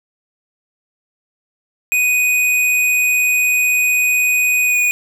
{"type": "tone with pitch glide", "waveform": "square", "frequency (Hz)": [2489, 2466], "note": ["D#7", "D#7"], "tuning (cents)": [0, -16], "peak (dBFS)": -13, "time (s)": [1.92, 4.91], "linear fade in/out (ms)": 0, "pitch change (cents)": -16, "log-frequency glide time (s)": [4.65, 4.76], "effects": []}